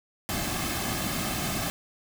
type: noise with comb filter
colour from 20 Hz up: pink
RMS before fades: -30 dBFS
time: 0.29-1.7 s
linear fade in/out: 0 ms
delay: 2.1 ms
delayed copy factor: -0.6
effects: none